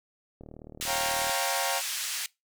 click train, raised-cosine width 2 ms, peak -31 dBFS, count 35, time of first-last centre 0.41-1.295 s, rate 38.4 Hz
white band-pass noise, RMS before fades -33 dBFS, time 0.81-2.26 s, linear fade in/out 0 ms, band 1600 to 9100 Hz, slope 12 dB/octave
sawtooth chord, G half-diminished seventh, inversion second, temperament equal with one note detuned, 547.7 / 698.5 / 784 / 932.3 Hz, Db5 / F5 / G5 / Bb5, -21 / 0 / 0 / 0 cents, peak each -30 dBFS, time 0.85-1.82 s, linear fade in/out 50 ms
effects noise-tail reverb RT60 0.2 s tail -22 dB re dry

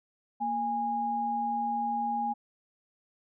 sine tone pair together, 233.1 / 823 Hz, A#3 / G#5, 0 / -16 cents, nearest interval octave + minor seventh, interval 2184 cents, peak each -36 / -28 dBFS, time 0.4-2.34 s, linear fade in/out 20 ms, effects none

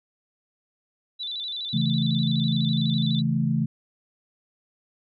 sine tone with vibrato, 3729 Hz, A#7, in tune, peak -29 dBFS, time 1.19-3.22 s, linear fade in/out 20 ms, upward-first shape square, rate 12 Hz, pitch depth 89 cents each way
sine chord, A major, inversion first, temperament just, 137.5 / 165 / 220 Hz, C#3 / E3 / A3, -14 / +2 / 0 cents, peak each -25 dBFS, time 1.73-3.66 s, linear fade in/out 10 ms
effects none

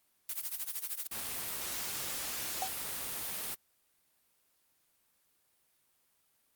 blue noise with tremolo, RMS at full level -35 dBFS, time 0.29-1.07 s, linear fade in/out 2 ms, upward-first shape sine, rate 13 Hz, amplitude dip 85%
white noise, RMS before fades -38 dBFS, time 1.11-3.55 s, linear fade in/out 10 ms
sine tone with exponential decay, 760 Hz, F#5, 46 cents sharp, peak -28 dBFS, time 2.62-2.73 s, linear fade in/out 2 ms, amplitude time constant 23 ms
effects white hiss -73 dBFS RMS until 6.55 s + Opus 32 kbps

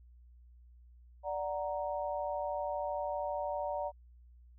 sine chord, D augmented, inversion none, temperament equal, 587.3 / 740 / 932.3 Hz, D5 / F#5 / A#5, 0 / 0 / 0 cents, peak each -36 / -39 / -39 dBFS, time 1.23-3.92 s, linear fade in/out 50 ms, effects added 60 Hz sine -55 dBFS peak until 4.58 s

